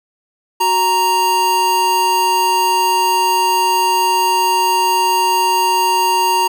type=tone pair together; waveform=square; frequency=370 / 932.3 Hz; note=F#4 / A#5; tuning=0 / 0 cents; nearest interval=octave + major third; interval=1600 cents; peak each=-23 / -13 dBFS; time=0.6-6.48 s; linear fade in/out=10 ms; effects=none